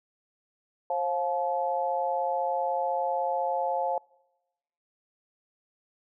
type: tone cluster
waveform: sine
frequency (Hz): 535 / 705 / 861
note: C5 / F5 / A5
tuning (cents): +38 / +16 / -38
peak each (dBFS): -30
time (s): 0.9-3.98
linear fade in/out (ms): 2
effects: noise-tail reverb RT60 1.0 s tail -26 dB re dry